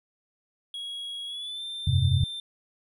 triangle tone with pitch glide, 3317 to 3576 Hz, G#7 to A7, -3 to +27 cents, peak -32 dBFS, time 0.74-2.4 s, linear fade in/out 2 ms, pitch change +130 cents, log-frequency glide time 1.26-1.63 s
sine chord, F suspended second, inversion none, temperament just, 87.31 / 98.22 / 130.96 Hz, F2 / G2 / C3, 0 / +4 / +2 cents, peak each -25 / -24 / -23 dBFS, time 1.87-2.24 s, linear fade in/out 5 ms
effects none

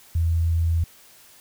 sine tone, 83 Hz, E2, 12 cents sharp, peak -18 dBFS, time 0.15-0.84 s, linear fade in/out 5 ms, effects white hiss -51 dBFS RMS until 1.4 s

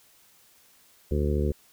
harmonic tone, 73.42 Hz, D2, in tune, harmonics 1 / 2 / 3 / 4 / 5 / 6 / 7, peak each -25 / -31 / -32 / -38 / -31 / -33 / -37 dBFS, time 1.11-1.52 s, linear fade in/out 5 ms, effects white hiss -59 dBFS RMS until 1.72 s

